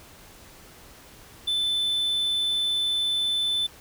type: tone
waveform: triangle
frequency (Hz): 3520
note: A7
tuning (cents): 0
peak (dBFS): -21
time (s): 1.47-3.67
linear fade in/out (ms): 10
effects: pink hiss -49 dBFS RMS until 3.8 s